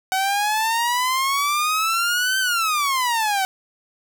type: exponential two-way sweep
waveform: sawtooth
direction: up then down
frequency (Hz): 751 to 1556 to 751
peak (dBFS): -15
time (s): 0.12-3.45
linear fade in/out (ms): 0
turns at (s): 2.39
effects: none